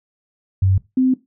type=tone pair in turn; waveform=sine; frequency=95.3 / 258.3 Hz; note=G2 / C4; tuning=-48 / -22 cents; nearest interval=octave + perfect fourth; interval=1726 cents; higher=second; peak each=-12 / -12 dBFS; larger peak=neither; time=0.62-0.78 / 0.97-1.14 s; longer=second; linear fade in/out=5 ms; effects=noise-tail reverb RT60 0.2 s tail -17 dB re dry